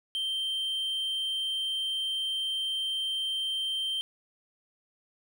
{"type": "tone", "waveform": "triangle", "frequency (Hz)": 3136, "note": "G7", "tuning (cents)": 0, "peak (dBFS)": -27, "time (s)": [0.15, 4.01], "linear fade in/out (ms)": 0, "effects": []}